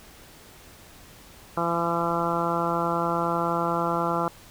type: harmonic tone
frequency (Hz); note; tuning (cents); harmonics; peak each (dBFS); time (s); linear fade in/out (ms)
169.5; E3; +49; 1 / 2 / 3 / 4 / 5 / 6 / 7 / 8; -31 / -31 / -31 / -31 / -31 / -31 / -31 / -31; 1.57-4.28; 2
effects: pink hiss -49 dBFS RMS until 4.5 s